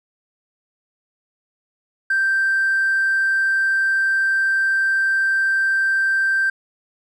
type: tone with hard clipping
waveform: sine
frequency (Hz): 1568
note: G6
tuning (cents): 0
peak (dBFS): -16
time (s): 2.1-6.5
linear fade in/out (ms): 5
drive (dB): 1
effects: none